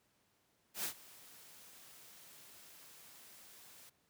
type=noise with ADSR envelope; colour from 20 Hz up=white; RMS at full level=-37 dBFS; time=0.74-3.9 s; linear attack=100 ms; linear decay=93 ms; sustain=-21 dB; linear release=12 ms; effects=pink hiss -75 dBFS RMS until 4.09 s + high-pass 100 Hz 12 dB/octave